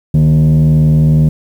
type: tone with frequency modulation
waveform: sine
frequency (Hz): 152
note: D#3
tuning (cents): -40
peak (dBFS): -3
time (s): 0.14-1.29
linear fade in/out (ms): 5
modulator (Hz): 81.5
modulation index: 0.57
effects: tanh soft clip ceiling -5 dBFS + 7-bit